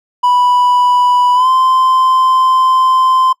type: tone with pitch glide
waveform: triangle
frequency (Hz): 986 to 1036.2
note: B5 to C6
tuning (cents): -3 to -17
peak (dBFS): -6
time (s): 0.23-3.33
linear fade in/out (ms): 10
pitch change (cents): +86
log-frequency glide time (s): 1.34-1.48
effects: noise-tail reverb RT60 0.1 s tail -22 dB re dry